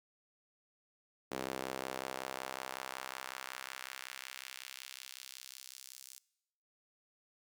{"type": "tone with high-pass filter sweep", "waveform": "sawtooth", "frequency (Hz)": 65.41, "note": "C2", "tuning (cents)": 0, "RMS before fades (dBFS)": -45, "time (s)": [1.31, 6.19], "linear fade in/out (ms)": 10, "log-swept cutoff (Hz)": [340, 6500], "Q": 1, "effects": ["noise-tail reverb RT60 0.9 s tail -23 dB re dry"]}